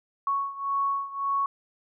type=beating tone pair; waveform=sine; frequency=1108.7 / 1110.5 Hz; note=C#6 / C#6; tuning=0 / +3 cents; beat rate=1.8 Hz; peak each=-27 / -30 dBFS; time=0.27-1.46 s; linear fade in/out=2 ms; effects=none